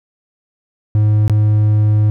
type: tone with dropouts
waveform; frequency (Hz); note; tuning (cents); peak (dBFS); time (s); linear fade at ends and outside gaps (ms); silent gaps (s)
triangle; 106.1; G#2; +38; -7; 0.95-2.1; 0; 1.279-1.297
effects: none